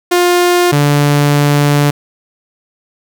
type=tone pair in turn; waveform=sawtooth; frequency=353.7 / 145.15 Hz; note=F4 / D3; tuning=+22 / -20 cents; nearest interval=octave + minor third; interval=1542 cents; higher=first; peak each=-4 dBFS; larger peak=neither; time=0.11-0.72 / 0.72-1.91 s; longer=second; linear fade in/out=10 ms; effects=none